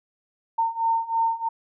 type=beating tone pair; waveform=sine; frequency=909 / 912.1 Hz; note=A#5 / A#5; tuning=-44 / -38 cents; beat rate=3.1 Hz; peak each=-25 / -23 dBFS; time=0.58-1.49 s; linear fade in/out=10 ms; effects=none